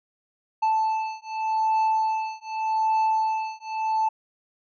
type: beating tone pair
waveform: triangle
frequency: 878 / 878.84 Hz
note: A5 / A5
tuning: -4 / -2 cents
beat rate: 0.84 Hz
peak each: -23 dBFS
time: 0.62-4.09 s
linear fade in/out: 10 ms
effects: resampled to 16000 Hz